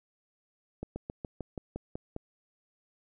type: slowing click train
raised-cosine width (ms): 2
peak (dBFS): -23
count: 9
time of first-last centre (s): 0.83-2.164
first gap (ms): 130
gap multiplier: 1.07
effects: none